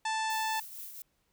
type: harmonic tone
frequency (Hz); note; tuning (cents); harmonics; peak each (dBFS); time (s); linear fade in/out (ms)
880; A5; 0; 1 / 2 / 3 / 4 / 5 / 6 / 7 / 8 / 9 / 10; -31 / -37 / -41 / -43 / -45 / -47 / -48 / -49 / -50 / -51; 0.05-0.6; 5
type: noise with tremolo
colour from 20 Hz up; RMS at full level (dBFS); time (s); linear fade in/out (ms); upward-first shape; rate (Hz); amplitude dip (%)
violet; -42; 0.3-1.02; 2; triangle; 4.4; 50
effects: pink hiss -75 dBFS RMS until 1.32 s